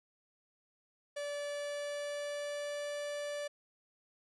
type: tone with pitch glide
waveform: 45% pulse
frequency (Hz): 579 to 583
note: D5 to D5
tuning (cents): -25 to -13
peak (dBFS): -37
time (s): 1.16-3.48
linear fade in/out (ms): 10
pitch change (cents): +12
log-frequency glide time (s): 1.44-2.99
effects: resampled to 24000 Hz